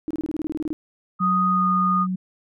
sine tone bursts, 311.1 Hz, D#4, in tune, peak -23 dBFS, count 13, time 0.08-0.73 s, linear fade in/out 0 ms, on 26 ms, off 26 ms
sine tone with pitch glide, 1244.5 to 1229.5 Hz, D#6 to D#6, 0 to -21 cents, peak -18 dBFS, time 1.19-2.07 s, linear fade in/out 50 ms, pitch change -21 cents, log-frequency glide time 1.5-1.66 s
sine tone, 185 Hz, F#3, in tune, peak -22 dBFS, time 1.2-2.16 s, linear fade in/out 10 ms
effects none

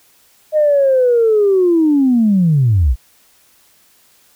sine linear sweep, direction down, 622.3 to 52 Hz, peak -8 dBFS, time 0.52-2.96 s, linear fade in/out 50 ms, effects tanh soft clip ceiling -4 dBFS + white hiss -52 dBFS RMS until 4.35 s

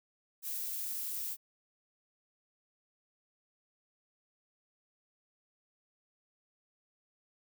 violet noise with high-pass filter sweep, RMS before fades -38 dBFS, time 0.42-1.37 s, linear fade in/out 50 ms, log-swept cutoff 350 to 680 Hz, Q 0.77, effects none

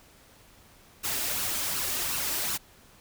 white noise with flanger, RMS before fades -30 dBFS, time 1.03-2.58 s, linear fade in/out 20 ms, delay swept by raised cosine 0.71 to 3.31 ms, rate 2.7 Hz, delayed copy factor +0.5, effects pink hiss -56 dBFS RMS until 3 s

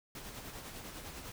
pink noise with tremolo, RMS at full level -45 dBFS, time 0.15-1.32 s, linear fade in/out 2 ms, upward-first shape sine, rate 10 Hz, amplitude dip 40%, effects none

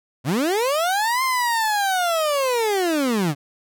30% pulse linear two-way sweep, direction up then down, 110 to 1058 to 134 Hz, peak -16 dBFS, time 0.24-3.35 s, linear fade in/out 50 ms, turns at 1.23 s, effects none

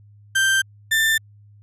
35% pulse tone pair in turn, 1568 / 1782.8 Hz, G6 / A6, 0 / +22 cents, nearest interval major second, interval 222 cents, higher second, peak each -14 dBFS, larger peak neither, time 0.35-0.62 / 0.91-1.18 s, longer neither, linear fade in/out 10 ms, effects added 103 Hz sine -46 dBFS peak until 1.62 s + resampled to 32000 Hz

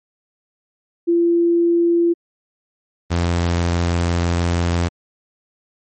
sine / sawtooth tone pair in turn, 341.2 / 86.12 Hz, F4 / F2, -40 / -24 cents, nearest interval 2 octaves, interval 2384 cents, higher first, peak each -12 dBFS, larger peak neither, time 1.07-2.14 / 3.1-4.89 s, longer second, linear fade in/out 20 ms, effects MP3 32 kbps

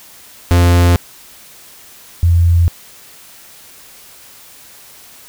45% pulse / sine tone pair in turn, 87.31 / 85.41 Hz, F2 / F2, 0 / -38 cents, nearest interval unison, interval 38 cents, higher first, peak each -7 dBFS, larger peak neither, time 0.51-0.96 / 2.23-2.68 s, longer neither, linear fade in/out 0 ms, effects white hiss -40 dBFS RMS until 5.28 s

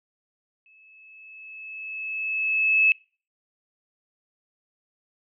sine tone with exponential growth, 2599 Hz, E7, 25 cents flat, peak -14 dBFS, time 0.66-2.92 s, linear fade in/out 1 ms, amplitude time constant 490 ms, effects noise-tail reverb RT60 0.4 s tail -26 dB re dry

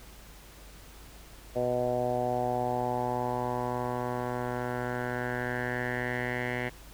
10% pulse tone with low-pass filter sweep, 123.47 Hz, B2, in tune, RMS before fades -31 dBFS, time 1.55-6.7 s, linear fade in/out 20 ms, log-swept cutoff 600 to 2200 Hz, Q 4.4, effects added 50 Hz sine -50 dBFS peak until 6.93 s + pink hiss -52 dBFS RMS until 6.93 s

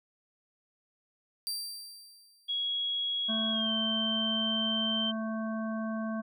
sawtooth tone with exponential decay, 4699 Hz, D8, in tune, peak -28 dBFS, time 1.47-2.67 s, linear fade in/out 0 ms, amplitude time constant 260 ms
sine tone with pitch glide, 3322 to 3117 Hz, G#7 to G7, 0 to -11 cents, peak -29 dBFS, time 2.48-5.12 s, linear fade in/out 20 ms, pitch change -111 cents, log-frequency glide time 3.51-3.71 s
harmonic tone, 221 Hz, A3, 8 cents sharp, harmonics 1 / 3 / 5 / 7, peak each -32 / -39 / -43 / -45 dBFS, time 3.28-6.22 s, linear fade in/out 20 ms
effects none

